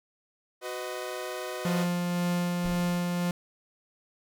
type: chord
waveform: sawtooth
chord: B major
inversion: second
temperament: equal with one note detuned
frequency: 370 / 503.4 / 622.3 Hz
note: F#4 / B4 / D#5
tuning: 0 / +33 / 0 cents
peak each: -34 dBFS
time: 0.61-1.87 s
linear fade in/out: 50 ms
type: tone with tremolo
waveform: 45% pulse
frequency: 175.7 Hz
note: F3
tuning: 11 cents sharp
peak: -25 dBFS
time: 1.65-3.31 s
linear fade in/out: 2 ms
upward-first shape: sine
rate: 1.9 Hz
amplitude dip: 25%
type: noise with exponential decay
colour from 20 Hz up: brown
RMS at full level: -34 dBFS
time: 2.64-3.2 s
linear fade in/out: 1 ms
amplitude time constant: 120 ms
effects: none